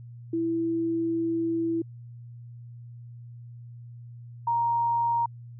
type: tone pair in turn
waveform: sine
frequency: 330.9 / 935.9 Hz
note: E4 / A#5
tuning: +7 / +7 cents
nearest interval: octave + tritone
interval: 1800 cents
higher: second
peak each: -24 / -22 dBFS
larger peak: second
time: 0.33-1.82 / 4.47-5.26 s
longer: first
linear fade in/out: 5 ms
effects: added 119 Hz sine -41 dBFS peak until 5.59 s